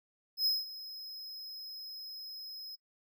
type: tone with ADSR envelope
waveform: square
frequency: 5110 Hz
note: D#8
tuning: 45 cents sharp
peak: -26 dBFS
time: 0.37-2.76 s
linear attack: 87 ms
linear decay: 190 ms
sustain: -17 dB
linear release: 15 ms
effects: noise-tail reverb RT60 0.1 s tail -20 dB re dry